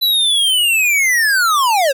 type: linear sweep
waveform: square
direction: down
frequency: 4000 to 512 Hz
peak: -12 dBFS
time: 0.01-1.93 s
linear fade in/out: 20 ms
effects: none